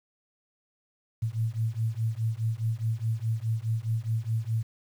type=beating tone pair; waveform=sine; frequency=110 / 114.8 Hz; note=A2 / A#2; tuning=0 / -26 cents; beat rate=4.8 Hz; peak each=-29 / -29 dBFS; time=1.22-4.63 s; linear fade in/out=10 ms; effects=9-bit